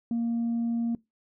sine tone, 233.1 Hz, A#3, in tune, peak -23 dBFS, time 0.11-0.95 s, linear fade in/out 2 ms, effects noise-tail reverb RT60 0.2 s tail -23 dB re dry + tanh soft clip ceiling -23 dBFS

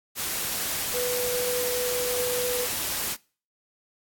sine tone in noise, 493.9 Hz, B4, in tune, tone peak -26 dBFS, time 0.92-2.68 s, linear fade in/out 50 ms, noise white, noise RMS -29 dBFS, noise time 0.15-3.17 s, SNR 0 dB, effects noise-tail reverb RT60 0.4 s tail -24 dB re dry + AAC 64 kbps

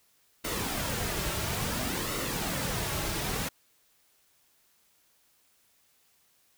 pink noise with flanger, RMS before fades -32 dBFS, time 0.44-3.49 s, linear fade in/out 10 ms, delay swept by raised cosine 1.2 to 4.1 ms, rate 0.58 Hz, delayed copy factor -0.5, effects white hiss -67 dBFS RMS until 6.57 s

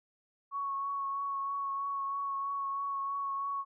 sine tone with vibrato, 1108.7 Hz, C#6, in tune, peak -32 dBFS, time 0.51-3.65 s, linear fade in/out 50 ms, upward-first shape triangle, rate 3.1 Hz, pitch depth 19 cents each way, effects none

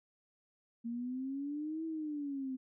sine exponential two-way sweep, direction up then down, 230 to 326.1 to 256.7 Hz, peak -36 dBFS, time 0.84-2.57 s, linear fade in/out 20 ms, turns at 1.85 s, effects none

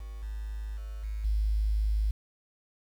sine tone with level steps, 52.6 Hz, G#1, 23 cents sharp, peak -37 / -33 / -35 / -31 / -24 dBFS, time 0-2.11 s, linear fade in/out 5 ms, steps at 0.22 / 0.77 / 1.03 / 1.24 s, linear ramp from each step 10 ms, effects 9-bit

